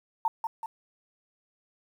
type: tone with echo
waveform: sine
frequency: 900 Hz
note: A5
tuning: 39 cents sharp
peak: -22 dBFS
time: 0.25-0.28 s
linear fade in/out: 2 ms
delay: 190 ms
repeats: 2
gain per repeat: -5 dB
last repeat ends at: 0.66 s
effects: 9-bit